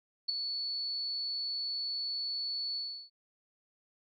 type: tone with ADSR envelope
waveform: sine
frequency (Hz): 4435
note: C#8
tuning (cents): 0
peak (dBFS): -25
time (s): 0.28-3.1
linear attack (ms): 14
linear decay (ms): 7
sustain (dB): -8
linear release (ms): 340
effects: none